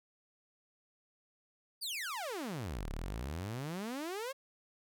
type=exponential two-way sweep; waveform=sawtooth; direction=down then up; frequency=4941 to 32.77 to 561 Hz; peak=-34 dBFS; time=1.81-4.33 s; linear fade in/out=20 ms; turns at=2.89 s; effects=none